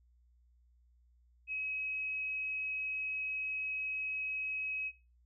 sine tone, 2551 Hz, D#7, 43 cents sharp, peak -35 dBFS, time 1.47-4.92 s, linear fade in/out 50 ms, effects noise-tail reverb RT60 0.3 s tail -18 dB re dry + added 60 Hz sine -64 dBFS peak until 5.25 s

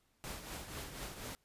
pink noise with tremolo, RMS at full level -43 dBFS, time 0.24-1.35 s, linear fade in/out 0 ms, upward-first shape triangle, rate 4.1 Hz, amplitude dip 60%, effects pink hiss -75 dBFS RMS until 1.44 s + resampled to 32000 Hz

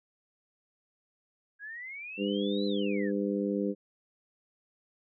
sine exponential two-way sweep, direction up then down, 1621 to 4087 to 1621 Hz, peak -39 dBFS, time 1.59-3.12 s, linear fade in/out 50 ms, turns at 2.66 s
harmonic tone, 100.8 Hz, G2, 49 cents sharp, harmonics 2 / 3 / 4 / 5, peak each -31 / -33 / -34 / -35 dBFS, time 2.17-3.75 s, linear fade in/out 50 ms
effects none

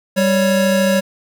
square tone pair together, 196.01 / 554.4 Hz, G3 / C#5, 0 / 0 cents, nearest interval octave + tritone, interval 1800 cents, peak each -16 dBFS, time 0.16-1.01 s, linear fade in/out 20 ms, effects none

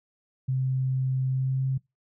sine tone with pitch glide, 130.81 to 132.64 Hz, C3 to C3, 0 to +24 cents, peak -23 dBFS, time 0.48-1.78 s, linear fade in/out 10 ms, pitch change +24 cents, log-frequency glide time 1.29-1.65 s, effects noise-tail reverb RT60 0.2 s tail -23 dB re dry

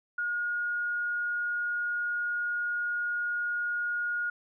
sine tone, 1435 Hz, F6, 47 cents sharp, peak -28 dBFS, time 0.18-4.3 s, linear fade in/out 5 ms, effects none

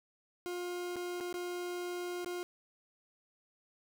40% pulse tone with dropouts, 354.7 Hz, F4, 27 cents sharp, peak -36 dBFS, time 0.46-2.43 s, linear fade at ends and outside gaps 0 ms, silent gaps 0.959-0.965 / 1.202-1.208 / 1.327-1.341 / 2.246-2.26 s, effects none

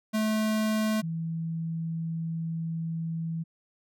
square / sine tone pair in turn, 216.6 / 163.9 Hz, A3 / E3, -27 / -10 cents, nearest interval perfect fourth, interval 483 cents, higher first, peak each -25 / -29 dBFS, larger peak first, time 0.13-1.02 / 1.02-3.44 s, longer second, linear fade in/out 20 ms, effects none

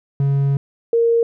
triangle / sine tone pair in turn, 139.1 / 464.1 Hz, C#3 / A#4, +6 / -8 cents, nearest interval octave + major sixth, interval 2086 cents, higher second, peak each -12 dBFS, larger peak neither, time 0.2-0.57 / 0.93-1.23 s, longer first, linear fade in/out 2 ms, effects none

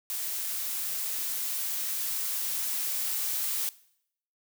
blue noise with level ramp, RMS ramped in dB -33 to -30 dBFS, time 0.1-3.69 s, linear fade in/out 0 ms, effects noise-tail reverb RT60 0.7 s tail -20 dB re dry

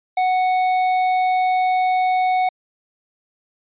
sine tone with tanh clipping, 740 Hz, F#5, in tune, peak -17 dBFS, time 0.17-2.49 s, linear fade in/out 5 ms, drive 10 dB, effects resampled to 8000 Hz

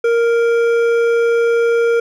sine tone with hard clipping, 466.2 Hz, A#4, in tune, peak -13 dBFS, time 0.04-2 s, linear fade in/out 5 ms, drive 9 dB, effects none

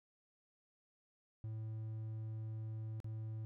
triangle tone with dropouts, 110 Hz, A2, in tune, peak -39 dBFS, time 1.44-3.45 s, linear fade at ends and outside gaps 0 ms, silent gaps 3.002-3.044 s, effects none

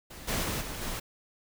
pink noise with level steps, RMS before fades -45 / -30 / -32 / -38 / -35 dBFS, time 0.1-1 s, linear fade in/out 10 ms, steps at 0.27 / 0.43 / 0.6 / 0.8 s, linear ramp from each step 20 ms, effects none

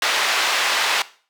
white band-pass noise, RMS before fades -20 dBFS, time 0.02-1.02 s, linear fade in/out 2 ms, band 700 to 3400 Hz, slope 12 dB/octave, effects noise-tail reverb RT60 0.4 s tail -17 dB re dry

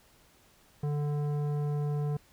triangle tone with tanh clipping, 146.83 Hz, D3, in tune, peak -30 dBFS, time 0.83-2.17 s, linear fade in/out 5 ms, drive 17 dB, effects pink hiss -62 dBFS RMS until 2.32 s

